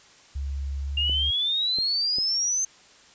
sine tone with pitch glide, 69.3 to 71 Hz, C#2 to C#2, 0 to +42 cents, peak -27 dBFS, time 0.35-1.31 s, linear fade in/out 10 ms, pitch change +42 cents, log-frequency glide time 0.84-0.95 s
sine exponential sweep, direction up, 2794 to 6320 Hz, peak -22 dBFS, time 0.97-2.65 s, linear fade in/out 5 ms
clicks, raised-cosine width 2 ms, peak -25 dBFS, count 3, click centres 1.096 / 1.786 / 2.185 s
effects white hiss -53 dBFS RMS until 3.14 s + resampled to 16000 Hz

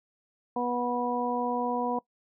harmonic tone, 244.3 Hz, B3, 19 cents flat, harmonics 1 / 2 / 3 / 4, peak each -32 / -32 / -32 / -32 dBFS, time 0.56-1.99 s, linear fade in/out 5 ms, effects noise-tail reverb RT60 0.1 s tail -21 dB re dry

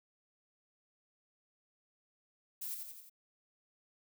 violet noise with echo, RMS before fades -41 dBFS, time 2.61-2.75 s, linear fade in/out 10 ms, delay 87 ms, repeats 4, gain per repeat -4 dB, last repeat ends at 3.098 s, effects none

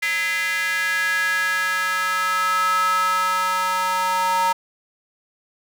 square tone with high-pass filter sweep, 185 Hz, F#3, in tune, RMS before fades -21 dBFS, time 0.02-4.53 s, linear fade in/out 10 ms, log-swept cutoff 2000 to 980 Hz, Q 5.9, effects none

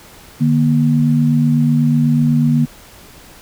sine tone pair together, 150 / 238.1 Hz, D3 / A#3, +37 / +37 cents, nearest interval minor sixth, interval 800 cents, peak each -13 dBFS, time 0.4-2.66 s, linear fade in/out 20 ms, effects pink hiss -41 dBFS RMS until 3.41 s

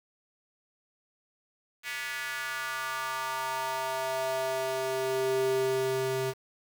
square tone with high-pass filter sweep, 131.5 Hz, C3, 9 cents sharp, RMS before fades -31 dBFS, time 1.83-6.34 s, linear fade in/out 50 ms, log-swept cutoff 2000 to 260 Hz, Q 3, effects 8-bit

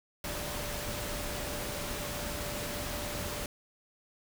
sine tone in noise, 587.3 Hz, D5, in tune, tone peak -43 dBFS, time 0.24-3.46 s, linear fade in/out 2 ms, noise pink, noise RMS -37 dBFS, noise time 0.24-3.46 s, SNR -9 dB, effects none

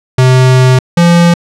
square tone pair in turn, 128.7 / 171.79 Hz, C3 / F3, -28 / -28 cents, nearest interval perfect fourth, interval 500 cents, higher second, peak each -4 dBFS, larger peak neither, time 0.18-0.79 / 0.97-1.34 s, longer first, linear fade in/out 5 ms, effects low-pass 8000 Hz 12 dB/octave

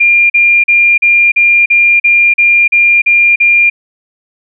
sine tone bursts, 2400 Hz, D7, 37 cents sharp, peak -4 dBFS, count 11, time 0-3.7 s, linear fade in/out 10 ms, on 300 ms, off 40 ms, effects none

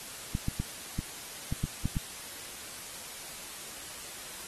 clicks, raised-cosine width 5 ms, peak -17 dBFS, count 8, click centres 0.351 / 0.484 / 0.6 / 0.99 / 1.525 / 1.64 / 1.856 / 1.968 s, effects white hiss -43 dBFS RMS until 4.47 s + AAC 32 kbps

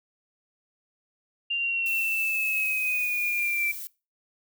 sine linear sweep, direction down, 2794 to 2330 Hz, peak -24 dBFS, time 1.5-3.72 s, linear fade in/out 10 ms
violet noise, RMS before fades -37 dBFS, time 1.86-3.87 s, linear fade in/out 0 ms
effects noise-tail reverb RT60 0.3 s tail -22 dB re dry

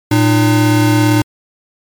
square tone pair together, 113.6 / 303.1 Hz, A#2 / D#4, -44 / -45 cents, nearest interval octave + perfect fourth, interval 1699 cents, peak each -12 dBFS, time 0.11-1.22 s, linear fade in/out 5 ms, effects MP3 96 kbps

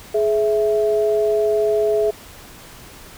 sine tone pair together, 422 / 659 Hz, G#4 / E5, +28 / -1 cents, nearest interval minor sixth, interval 771 cents, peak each -16 / -20 dBFS, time 0.14-2.11 s, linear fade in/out 10 ms, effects pink hiss -41 dBFS RMS until 3.17 s

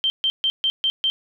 sine tone bursts, 3136 Hz, G7, in tune, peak -17 dBFS, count 6, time 0.04-1.1 s, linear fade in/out 0 ms, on 60 ms, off 140 ms, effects none

